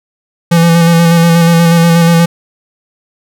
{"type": "tone with vibrato", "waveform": "square", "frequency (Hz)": 168.3, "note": "E3", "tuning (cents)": 36, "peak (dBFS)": -5, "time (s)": [0.51, 2.26], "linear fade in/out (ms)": 10, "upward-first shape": "square", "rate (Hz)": 8.3, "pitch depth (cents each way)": 20, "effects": []}